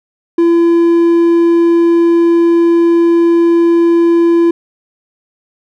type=tone; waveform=triangle; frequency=338.4 Hz; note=E4; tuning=45 cents sharp; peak=-4 dBFS; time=0.38-4.51 s; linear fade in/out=5 ms; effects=none